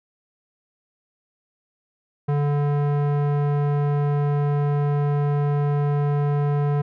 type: tone with low-pass filter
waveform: square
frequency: 144.9 Hz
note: D3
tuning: 23 cents flat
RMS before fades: -21 dBFS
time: 2.28-6.82 s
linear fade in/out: 10 ms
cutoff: 1100 Hz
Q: 0.75
effects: none